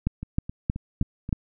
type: two click trains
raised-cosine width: 5 ms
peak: -10 / -20 dBFS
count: 5 / 5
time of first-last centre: 0.07-1.328 / 0.23-1.291 s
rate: 3.18 / 3.77 Hz
effects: none